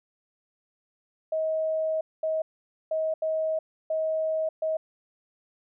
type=tone bursts at uneven times; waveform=sine; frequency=634 Hz; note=D#5; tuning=32 cents sharp; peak=-24 dBFS; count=6; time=1.32-2.01 / 2.23-2.42 / 2.91-3.14 / 3.22-3.59 / 3.9-4.49 / 4.62-4.77 s; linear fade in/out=5 ms; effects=none